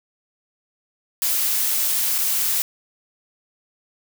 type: noise with dropouts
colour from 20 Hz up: blue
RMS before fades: -21 dBFS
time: 1.22-2.62 s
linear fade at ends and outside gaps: 0 ms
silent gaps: 2.181-2.186 s
effects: none